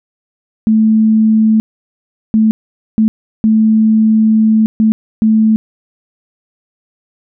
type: tone bursts at uneven times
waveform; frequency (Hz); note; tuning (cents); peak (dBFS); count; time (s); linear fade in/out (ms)
sine; 219; A3; -8; -6; 6; 0.67-1.6 / 2.34-2.51 / 2.98-3.08 / 3.44-4.66 / 4.8-4.92 / 5.22-5.56; 0
effects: none